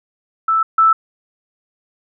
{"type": "tone pair in turn", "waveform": "sine", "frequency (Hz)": [1318.5, 1318.5], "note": ["E6", "E6"], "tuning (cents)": [0, 0], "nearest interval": "unison", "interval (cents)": 0, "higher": "neither", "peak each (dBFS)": [-12, -8], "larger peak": "second", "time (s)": [[0.48, 0.63], [0.78, 0.93]], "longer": "neither", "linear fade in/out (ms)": 5, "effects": []}